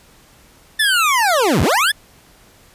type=linear two-way sweep; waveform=25% pulse; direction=down then up; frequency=1789 to 64.8 to 1789 Hz; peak=-9 dBFS; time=0.79-1.92 s; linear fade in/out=10 ms; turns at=1.62 s; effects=pink hiss -49 dBFS RMS until 2.74 s + resampled to 32000 Hz